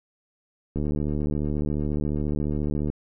click train, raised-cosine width 3 ms, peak -15 dBFS, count 160, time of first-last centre 0.76-2.9 s, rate 74.3 Hz, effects none

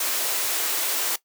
white high-pass noise, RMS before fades -25 dBFS, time 0-1.16 s, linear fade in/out 5 ms, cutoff 280 Hz, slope 96 dB/octave, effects noise-tail reverb RT60 0.1 s tail -17 dB re dry

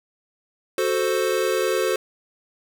square chord, F# diminished, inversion none, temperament equal, 370 / 440 / 523.3 Hz, F#4 / A4 / C5, 0 / 0 / 0 cents, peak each -25 dBFS, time 0.78-1.96 s, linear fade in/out 2 ms, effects none

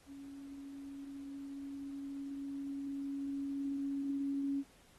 sine tone with level ramp, 278 Hz, C#4, 5 cents sharp, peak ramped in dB -47 to -32 dBFS, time 0.06-4.64 s, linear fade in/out 50 ms, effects pink hiss -65 dBFS RMS until 4.98 s + AAC 32 kbps

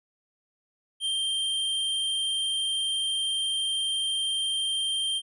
square tone, 3163 Hz, G7, 15 cents sharp, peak -26 dBFS, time 1-5.22 s, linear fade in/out 50 ms, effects resampled to 24000 Hz

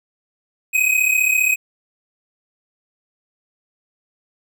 square tone pair together, 2500 / 2535 Hz, D#7 / D#7, +8 / +32 cents, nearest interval unison, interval 24 cents, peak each -18 dBFS, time 0.73-1.56 s, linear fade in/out 20 ms, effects none

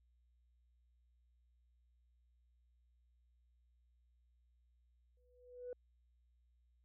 sine tone with exponential growth, 493.9 Hz, B4, in tune, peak -40 dBFS, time 5.17-5.73 s, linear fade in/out 2 ms, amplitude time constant 120 ms, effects tanh soft clip ceiling -39 dBFS + added 60 Hz sine -70 dBFS peak until 6.84 s

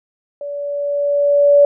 sine tone with level ramp, 574 Hz, D5, 40 cents flat, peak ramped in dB -24 to -5 dBFS, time 0.41-1.65 s, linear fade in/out 2 ms, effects none

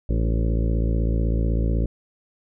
harmonic tone with a mistuned harmonic, 56 Hz, A1, 31 cents sharp, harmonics 1 / 2 / 3 / 4 / 5 / 6 / 7 / 8 / 9 / 10, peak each -20 / -26 / -30 / -32 / -34 / -36 / -37 / -38 / -39 / -40 dBFS, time 0.09-1.86 s, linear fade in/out 5 ms, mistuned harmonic 5, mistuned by +50 cents, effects none

